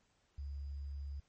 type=tone with sample-and-hold; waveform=sine; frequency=70.4 Hz; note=C#2; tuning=27 cents sharp; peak=-40 dBFS; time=0.38-1.2 s; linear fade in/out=5 ms; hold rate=4900 Hz; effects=pink hiss -75 dBFS RMS until 1.28 s + MP3 32 kbps